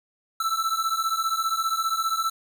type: beating tone pair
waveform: square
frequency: 1318.5 / 1333.5 Hz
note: E6 / E6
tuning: 0 / +20 cents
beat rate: 15 Hz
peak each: -27 / -27 dBFS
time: 0.4-2.3 s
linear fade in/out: 5 ms
effects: none